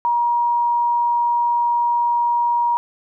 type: tone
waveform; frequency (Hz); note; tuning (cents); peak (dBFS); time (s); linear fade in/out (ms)
sine; 951; A#5; +34; -15; 0.05-2.77; 0
effects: none